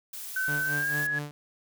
blue noise, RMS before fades -39 dBFS, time 0.13-1.07 s, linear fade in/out 5 ms
sine tone with pitch glide, 1524 to 1681.2 Hz, G6 to G#6, -49 to +21 cents, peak -26 dBFS, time 0.36-1.19 s, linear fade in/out 5 ms, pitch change +170 cents, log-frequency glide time 0.63-1.01 s
sawtooth tone with tremolo, 146.83 Hz, D3, in tune, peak -28 dBFS, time 0.48-1.31 s, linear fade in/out 0 ms, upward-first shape sine, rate 4.5 Hz, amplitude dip 75%
effects none

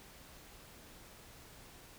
silence, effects pink hiss -56 dBFS RMS until 1.98 s

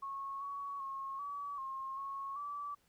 sine tone with pitch steps, 1097 / 1122 / 1086 / 1141 / 1071 / 1098 / 1156 Hz, C#6 / C#6 / C#6 / C#6 / C6 / C#6 / D6, -18 / +21 / -36 / +50 / +40 / -17 / -28 cents, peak -39 dBFS, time 0.02-2.75 s, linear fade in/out 10 ms, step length 390 ms, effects pink hiss -73 dBFS RMS until 2.88 s

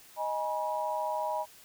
sine chord, G# minor, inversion second, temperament equal with one note detuned, 622.3 / 830.6 / 964.6 Hz, D#5 / G#5 / B5, 0 / 0 / -41 cents, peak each -34 / -35 / -33 dBFS, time 0.16-1.46 s, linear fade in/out 50 ms, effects white hiss -55 dBFS RMS until 1.64 s

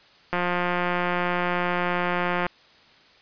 click train, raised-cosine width 0.5 ms, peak -10 dBFS, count 379, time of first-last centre 0.33-2.466 s, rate 177 Hz, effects white hiss -54 dBFS RMS until 3.21 s + resampled to 11025 Hz

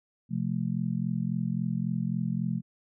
sine chord, F major, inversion second, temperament just, 130.96 / 174.61 / 218.3 Hz, C3 / F3 / A3, +2 / 0 / -13 cents, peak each -32 / -30 / -32 dBFS, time 0.29-2.62 s, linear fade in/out 50 ms, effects none

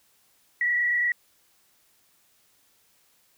sine tone with frequency modulation, 1935 Hz, B6, 36 cents flat, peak -21 dBFS, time 0.61-1.12 s, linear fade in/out 2 ms, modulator 28.8 Hz, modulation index 1.3, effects white hiss -64 dBFS RMS until 3.37 s

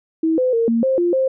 sine tone with pitch steps, 322.5 / 509 / 459.8 / 230.6 / 528 / 348.6 / 527 Hz, E4 / C5 / A#4 / A#3 / C5 / F4 / C5, -38 / -48 / -24 / -19 / +16 / -3 / +12 cents, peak -14 dBFS, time 0.23-1.28 s, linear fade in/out 5 ms, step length 150 ms, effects none

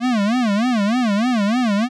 square tone with vibrato, 225.2 Hz, A3, 40 cents sharp, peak -16 dBFS, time 0-1.89 s, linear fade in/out 50 ms, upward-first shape sine, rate 3.3 Hz, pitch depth 220 cents each way, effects low-pass 5000 Hz 12 dB/octave

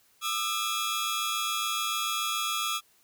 sawtooth tone cluster, 1208 / 1315 / 3343 Hz, D6 / E6 / G#7, +48 / -5 / +11 cents, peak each -29 dBFS, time 0.21-2.81 s, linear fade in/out 50 ms, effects white hiss -64 dBFS RMS until 3.03 s

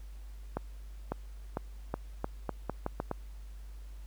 accelerating click train, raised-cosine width 1 ms, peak -18 dBFS, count 10, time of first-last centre 0.57-3.113 s, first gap 550 ms, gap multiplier 0.82, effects added 50 Hz sine -43 dBFS peak until 4.06 s + pink hiss -63 dBFS RMS until 4.06 s

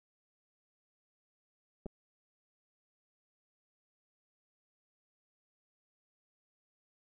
clicks, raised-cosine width 2 ms, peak -30 dBFS, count 2, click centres 1.859 / 1.864 s, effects none

